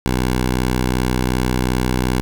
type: tone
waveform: 10% pulse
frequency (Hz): 62.7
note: B1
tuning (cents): +27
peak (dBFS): -8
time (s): 0.06-2.21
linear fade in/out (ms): 0
effects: none